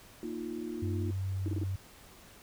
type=chord; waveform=sine; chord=Bb suspended fourth; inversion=none; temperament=equal; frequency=233.1 / 311.1 / 349.2 Hz; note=Bb3 / Eb4 / F4; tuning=0 / 0 / 0 cents; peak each=-40 / -40 / -39 dBFS; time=0.23-1.11 s; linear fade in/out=2 ms
type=tone; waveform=sine; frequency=95.5 Hz; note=G2; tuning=45 cents flat; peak=-31 dBFS; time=0.82-1.76 s; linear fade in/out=5 ms
type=tone bursts; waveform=sine; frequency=317.7 Hz; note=D#4; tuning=36 cents sharp; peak=-33 dBFS; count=4; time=1.46-1.635 s; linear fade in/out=0 ms; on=22 ms; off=29 ms
effects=pink hiss -55 dBFS RMS until 2.42 s